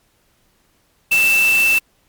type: tone in noise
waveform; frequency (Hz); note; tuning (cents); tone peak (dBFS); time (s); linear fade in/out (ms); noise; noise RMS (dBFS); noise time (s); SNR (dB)
sine; 2660; E7; +15; -11; 1.11-1.79; 10; white; -24; 1.11-1.79; +10
effects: pink hiss -60 dBFS RMS until 2.08 s + MP3 96 kbps

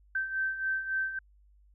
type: beating tone pair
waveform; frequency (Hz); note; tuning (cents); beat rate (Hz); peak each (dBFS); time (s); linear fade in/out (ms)
sine; 1550 / 1553.6; G6 / G6; -20 / -16; 3.6; -36 / -30; 0.15-1.19; 5
effects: added 50 Hz sine -58 dBFS peak until 1.74 s

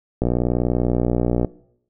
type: click train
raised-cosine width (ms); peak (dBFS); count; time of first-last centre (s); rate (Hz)
2; -6; 75; 0.22-1.447; 60.3
effects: noise-tail reverb RT60 0.7 s tail -21 dB re dry

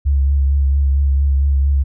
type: tone with vibrato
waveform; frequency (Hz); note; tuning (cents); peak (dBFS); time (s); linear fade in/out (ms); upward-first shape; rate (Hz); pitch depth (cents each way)
sine; 69.3; C#2; 0; -11; 0.05-1.84; 20; triangle; 4.4; 39
effects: none

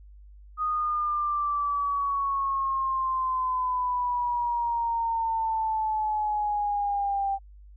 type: exponential sweep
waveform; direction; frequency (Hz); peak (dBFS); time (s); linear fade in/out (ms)
sine; down; 1244.5 to 784; -24; 0.57-7.39; 50
effects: added 50 Hz sine -46 dBFS peak until 7.76 s

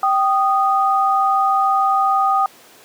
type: tone pair together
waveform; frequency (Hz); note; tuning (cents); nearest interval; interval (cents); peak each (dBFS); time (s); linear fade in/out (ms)
sine; 779 / 1236.6; G5 / D#6; -11 / -11; minor sixth; 800; -16; 0.03-2.46; 2
effects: pink hiss -45 dBFS RMS until 2.84 s + high-pass 300 Hz 12 dB/octave

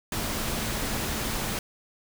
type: tone in noise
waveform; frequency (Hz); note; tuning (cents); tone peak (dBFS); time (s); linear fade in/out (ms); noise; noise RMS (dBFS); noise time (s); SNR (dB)
sine; 220; A3; 0; -38; 0.12-1.59; 2; pink; -30; 0.12-1.59; -11
effects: none

